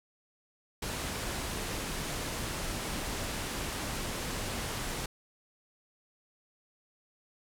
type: low-pass noise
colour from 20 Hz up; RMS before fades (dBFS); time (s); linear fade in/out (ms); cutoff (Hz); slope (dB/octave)
pink; -36; 0.82-5.06; 5; 12000; 24
effects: none